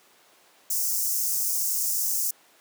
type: high-pass noise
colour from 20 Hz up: white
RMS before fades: -26 dBFS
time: 0.7-2.31 s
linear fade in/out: 5 ms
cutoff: 5400 Hz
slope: 48 dB/octave
effects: pink hiss -57 dBFS RMS until 2.6 s + high-pass 400 Hz 12 dB/octave